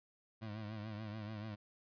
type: tone with vibrato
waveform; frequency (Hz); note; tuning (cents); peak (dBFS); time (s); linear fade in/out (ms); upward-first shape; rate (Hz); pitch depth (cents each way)
25% pulse; 107.1; A2; -46; -39; 0.41-1.56; 20; triangle; 6.9; 87
effects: resampled to 11025 Hz